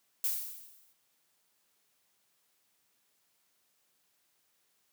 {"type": "noise with exponential decay", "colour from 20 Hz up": "violet", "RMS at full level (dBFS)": -29, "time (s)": [0.24, 0.93], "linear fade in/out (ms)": 2, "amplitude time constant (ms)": 150, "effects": ["white hiss -74 dBFS RMS until 4.92 s", "high-pass 100 Hz 12 dB/octave"]}